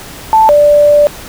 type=tone pair in turn; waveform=sine; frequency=880 / 587.3 Hz; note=A5 / D5; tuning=0 / 0 cents; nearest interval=perfect fifth; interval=700 cents; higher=first; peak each=-3 dBFS; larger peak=neither; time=0.33-0.49 / 0.49-1.07 s; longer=second; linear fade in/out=0 ms; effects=pink hiss -29 dBFS RMS until 1.28 s